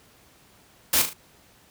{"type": "noise with echo", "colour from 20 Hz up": "white", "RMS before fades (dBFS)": -20, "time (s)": [0.93, 1.02], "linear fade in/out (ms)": 5, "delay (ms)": 38, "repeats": 3, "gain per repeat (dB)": -7, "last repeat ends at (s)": 1.134, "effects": ["pink hiss -56 dBFS RMS until 1.7 s", "high-pass 60 Hz 12 dB/octave"]}